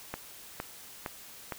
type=click train; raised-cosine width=0.5 ms; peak=-19 dBFS; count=4; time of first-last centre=0.14-1.522 s; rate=2.17 Hz; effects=white hiss -49 dBFS RMS until 1.58 s